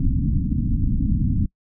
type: low-pass noise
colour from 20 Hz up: pink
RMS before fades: -20 dBFS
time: 0-1.46 s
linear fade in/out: 5 ms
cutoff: 290 Hz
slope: 96 dB/octave
effects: noise-tail reverb RT60 0.1 s tail -24 dB re dry